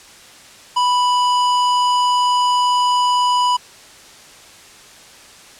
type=tone with hard clipping; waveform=sine; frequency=987.8 Hz; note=B5; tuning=in tune; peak=-15 dBFS; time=0.76-3.57 s; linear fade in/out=10 ms; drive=15 dB; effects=white hiss -42 dBFS RMS until 5.59 s + low-pass 8000 Hz 12 dB/octave